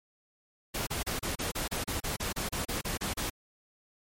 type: noise bursts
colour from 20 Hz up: pink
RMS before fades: -33 dBFS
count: 16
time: 0.74-3.3 s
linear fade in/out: 10 ms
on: 130 ms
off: 32 ms
effects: MP3 64 kbps